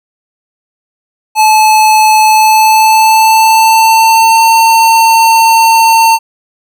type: tone with pitch glide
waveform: square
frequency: 865 to 903.8 Hz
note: A5 to A5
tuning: -30 to +46 cents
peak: -4 dBFS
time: 1.35-6.19 s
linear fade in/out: 50 ms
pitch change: +76 cents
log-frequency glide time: 2.22-4.48 s
effects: none